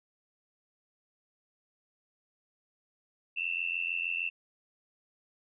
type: tone with amplitude modulation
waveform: sine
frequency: 2683 Hz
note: E7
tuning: 30 cents sharp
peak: -26 dBFS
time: 3.36-4.3 s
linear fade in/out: 20 ms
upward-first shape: sine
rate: 86.5 Hz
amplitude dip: 95%
effects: none